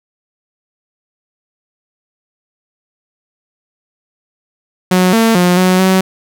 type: tone with pitch steps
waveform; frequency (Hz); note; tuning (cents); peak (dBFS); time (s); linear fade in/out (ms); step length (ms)
sawtooth; 183.2 / 226.1 / 178.4 / 184.3 / 188.3; F#3 / A3 / F3 / F#3 / F#3; -17 / +47 / +37 / -7 / +31; -4; 4.91-6.01; 5; 220
effects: none